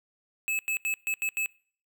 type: tone bursts at uneven times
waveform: square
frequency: 2600 Hz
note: E7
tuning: 24 cents flat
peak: -27 dBFS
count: 6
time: 0.48-0.59 / 0.68-0.77 / 0.85-0.94 / 1.07-1.14 / 1.22-1.29 / 1.37-1.46 s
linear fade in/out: 0 ms
effects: noise-tail reverb RT60 0.5 s tail -24 dB re dry